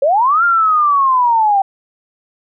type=linear two-way sweep; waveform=sine; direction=up then down; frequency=523.3 to 1410 to 768 Hz; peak=-9 dBFS; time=0.02-1.62 s; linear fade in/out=5 ms; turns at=0.44 s; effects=none